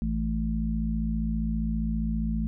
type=harmonic tone; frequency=55 Hz; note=A1; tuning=in tune; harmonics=1 / 3 / 4; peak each=-28 / -32 / -29 dBFS; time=0.02-2.47 s; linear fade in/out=0 ms; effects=none